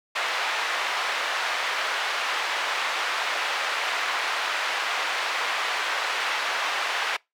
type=band-pass noise; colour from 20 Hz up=pink; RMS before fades=-27 dBFS; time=0.15-7.17 s; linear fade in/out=10 ms; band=950 to 3100 Hz; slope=12 dB/octave; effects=noise-tail reverb RT60 0.2 s tail -25 dB re dry + high-pass 400 Hz 12 dB/octave

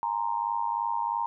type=tone with amplitude modulation; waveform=sine; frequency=932.3 Hz; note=A#5; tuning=in tune; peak=-22 dBFS; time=0.03-1.26 s; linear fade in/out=0 ms; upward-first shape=sine; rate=103 Hz; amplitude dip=90%; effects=none

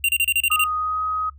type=tone bursts; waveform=square; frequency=2771 Hz; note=F7; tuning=14 cents flat; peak=-16 dBFS; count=8; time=0.04-0.64 s; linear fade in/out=2 ms; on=47 ms; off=32 ms
type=tone with pitch glide; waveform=sine; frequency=1244.5 to 1260.4 Hz; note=D#6 to D#6; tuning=0 to +22 cents; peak=-21 dBFS; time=0.5-1.3 s; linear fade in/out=10 ms; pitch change=+22 cents; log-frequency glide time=0.76-1.02 s
effects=noise-tail reverb RT60 0.1 s tail -20 dB re dry + added 71 Hz sine -42 dBFS peak until 1.38 s

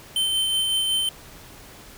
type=tone with tremolo; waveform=square; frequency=3091 Hz; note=G7; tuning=25 cents flat; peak=-20 dBFS; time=0.16-1.09 s; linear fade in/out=2 ms; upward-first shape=sine; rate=5.4 Hz; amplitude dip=25%; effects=pink hiss -45 dBFS RMS until 1.97 s

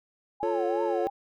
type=tone with vibrato; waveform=sine; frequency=806 Hz; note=G5; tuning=48 cents sharp; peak=-31 dBFS; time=0.4-1.1 s; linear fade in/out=10 ms; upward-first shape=triangle; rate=2.9 Hz; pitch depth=230 cents each way
type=chord; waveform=triangle; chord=F augmented; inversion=none; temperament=equal; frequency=349.2 / 440 / 554.4 Hz; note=F4 / A4 / C#5; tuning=0 / 0 / 0 cents; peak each=-28 dBFS; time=0.43-1.07 s; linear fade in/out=0 ms
effects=none

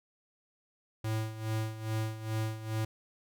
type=tone with tremolo; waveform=square; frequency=110 Hz; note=A2; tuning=in tune; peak=-30 dBFS; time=1.04-2.85 s; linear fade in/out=5 ms; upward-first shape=sine; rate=2.4 Hz; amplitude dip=75%; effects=none

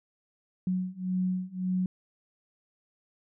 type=beating tone pair; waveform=sine; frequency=183.2 / 185 Hz; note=F#3 / F#3; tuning=-17 / 0 cents; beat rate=1.8 Hz; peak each=-31 / -30 dBFS; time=0.67-1.86 s; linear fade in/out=2 ms; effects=none

